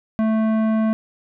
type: tone with tanh clipping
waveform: triangle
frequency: 220 Hz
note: A3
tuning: in tune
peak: -18 dBFS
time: 0.19-0.93 s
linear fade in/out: 0 ms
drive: 18 dB
effects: none